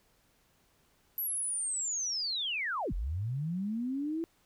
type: linear two-way sweep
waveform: sine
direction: down then up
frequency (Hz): 11890 to 36.75 to 336.5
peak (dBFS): -31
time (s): 1.18-4.24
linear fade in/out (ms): 0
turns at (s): 2.93
effects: pink hiss -69 dBFS RMS until 4.45 s